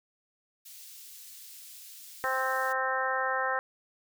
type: high-pass noise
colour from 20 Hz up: white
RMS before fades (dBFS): -48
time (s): 0.65-2.73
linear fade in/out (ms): 10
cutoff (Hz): 3400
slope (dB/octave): 12
type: harmonic tone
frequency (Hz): 261.6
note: C4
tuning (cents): 0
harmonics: 2 / 3 / 4 / 5 / 6 / 7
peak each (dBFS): -34 / -34 / -34 / -34 / -34 / -34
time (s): 2.24-3.59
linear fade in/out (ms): 0
effects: none